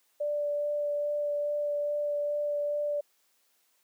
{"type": "tone with vibrato", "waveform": "sine", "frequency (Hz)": 586, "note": "D5", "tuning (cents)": -4, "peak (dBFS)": -27, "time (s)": [0.2, 3.01], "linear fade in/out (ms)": 10, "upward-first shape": "sine", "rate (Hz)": 2.4, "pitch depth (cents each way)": 9, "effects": ["white hiss -70 dBFS RMS until 3.83 s", "high-pass 300 Hz 12 dB/octave"]}